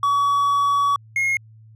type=tone pair in turn; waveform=triangle; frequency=1133 / 2152 Hz; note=C#6 / C7; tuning=+37 / +48 cents; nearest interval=major seventh; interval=1111 cents; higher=second; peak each=-14 / -16 dBFS; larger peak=first; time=0.03-0.96 / 1.16-1.37 s; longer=first; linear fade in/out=2 ms; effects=added 110 Hz sine -44 dBFS peak until 1.75 s